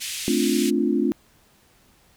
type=band-pass noise; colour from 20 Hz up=pink; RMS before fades=-31 dBFS; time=0-0.71 s; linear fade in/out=20 ms; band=2400 to 12000 Hz; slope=24 dB/octave
type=chord; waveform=sine; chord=D minor seventh; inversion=second; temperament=equal; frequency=220 / 261.6 / 293.7 / 349.2 Hz; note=A3 / C4 / D4 / F4; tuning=0 / 0 / 0 / 0 cents; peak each=-24 dBFS; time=0.28-1.12 s; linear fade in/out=0 ms
effects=pink hiss -58 dBFS RMS until 2.16 s